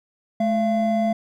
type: tone pair together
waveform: triangle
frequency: 215.1 / 681.3 Hz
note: A3 / F5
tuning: -39 / -43 cents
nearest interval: octave + minor sixth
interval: 1996 cents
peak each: -19 dBFS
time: 0.4-1.13 s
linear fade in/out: 5 ms
effects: none